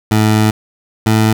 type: tone pair in turn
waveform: 20% pulse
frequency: 108.1 / 109.67 Hz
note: A2 / A2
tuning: -30 / -5 cents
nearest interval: unison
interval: 25 cents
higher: second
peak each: -4 dBFS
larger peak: neither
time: 0.11-0.51 / 1.06-1.33 s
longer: first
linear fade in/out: 5 ms
effects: none